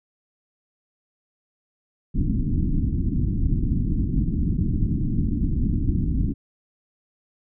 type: low-pass noise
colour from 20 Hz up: pink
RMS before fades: -22 dBFS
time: 2.14-6.34 s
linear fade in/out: 20 ms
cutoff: 300 Hz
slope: 48 dB/octave
effects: none